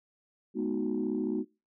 sine chord, G# minor seventh, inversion none, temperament equal with one note detuned, 212.6 / 246.9 / 311.1 / 370 Hz, G#3 / B3 / D#4 / F#4, +41 / 0 / 0 / 0 cents, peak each -33 dBFS, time 0.54-1.45 s, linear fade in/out 50 ms, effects noise-tail reverb RT60 0.3 s tail -25 dB re dry + tanh soft clip ceiling -21 dBFS

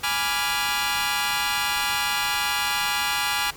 15% pulse chord, G# diminished seventh, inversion none, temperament equal, 830.6 / 987.8 / 1174.7 / 1396.9 Hz, G#5 / B5 / D6 / F6, 0 / 0 / 0 / 0 cents, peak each -20 / -22 / -23 / -21 dBFS, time 0.03-3.51 s, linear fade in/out 10 ms, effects pink hiss -43 dBFS RMS until 3.56 s + MP3 96 kbps

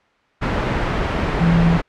sine tone in noise, 168.2 Hz, E3, 35 cents sharp, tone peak -12 dBFS, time 1.4-1.78 s, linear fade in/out 20 ms, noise pink, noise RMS -19 dBFS, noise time 0.41-1.82 s, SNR +4 dB, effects white hiss -57 dBFS RMS until 1.88 s + low-pass 2000 Hz 12 dB/octave

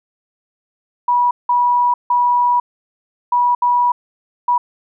sine tone bursts at uneven times, 973 Hz, B5, 26 cents flat, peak -11 dBFS, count 6, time 1.08-1.31 / 1.49-1.94 / 2.1-2.6 / 3.32-3.55 / 3.62-3.92 / 4.48-4.58 s, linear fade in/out 5 ms, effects none

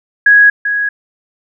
sine tone with echo, 1661.2 Hz, G#6, in tune, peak -3 dBFS, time 0.26-0.5 s, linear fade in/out 5 ms, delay 390 ms, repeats 1, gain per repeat -9 dB, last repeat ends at 0.89 s, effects none

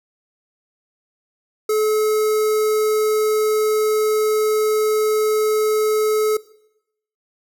square tone with notch filter, 430 Hz, A4, 40 cents flat, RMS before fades -18 dBFS, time 1.69-6.37 s, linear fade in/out 5 ms, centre 2900 Hz, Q 0.86, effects noise-tail reverb RT60 0.8 s tail -19 dB re dry

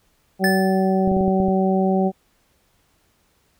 harmonic tone, 190 Hz, F#3, 46 cents sharp, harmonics 1 / 2 / 3 / 4, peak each -18 / -22 / -25 / -24 dBFS, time 0.39-2.12 s, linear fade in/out 50 ms
square tone with exponential decay, 1745 Hz, A6, 15 cents flat, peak -18 dBFS, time 0.44-1.09 s, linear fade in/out 1 ms, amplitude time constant 140 ms
clicks, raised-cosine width 3 ms, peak -14 dBFS, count 7, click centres 1.076 / 1.116 / 1.167 / 1.209 / 1.28 / 1.402 / 1.484 s
effects pink hiss -63 dBFS RMS until 3.59 s

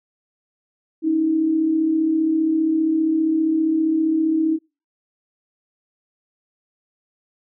sine tone pair together, 284.4 / 319.5 Hz, C#4 / D#4, +45 / +46 cents, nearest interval major second, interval 201 cents, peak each -26 / -16 dBFS, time 1.02-4.59 s, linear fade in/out 50 ms, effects noise-tail reverb RT60 0.3 s tail -25 dB re dry

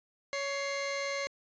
sawtooth tone pair together, 558 / 2107 Hz, C#5 / C7, +11 / +12 cents, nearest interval octave + major seventh, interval 2301 cents, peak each -30 / -33 dBFS, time 0.33-1.27 s, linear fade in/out 0 ms, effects resampled to 16000 Hz

